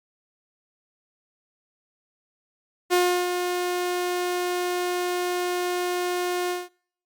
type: tone with ADSR envelope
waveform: sawtooth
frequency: 357.4 Hz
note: F4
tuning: 40 cents sharp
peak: -13 dBFS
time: 2.9-6.69 s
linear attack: 32 ms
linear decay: 330 ms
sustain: -7 dB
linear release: 190 ms
effects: noise-tail reverb RT60 0.6 s tail -26 dB re dry + Opus 48 kbps